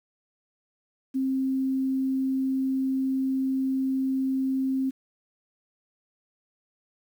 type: tone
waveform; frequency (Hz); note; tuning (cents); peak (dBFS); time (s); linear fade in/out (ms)
sine; 264.9; C4; +22; -23; 1.14-4.91; 20
effects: 9-bit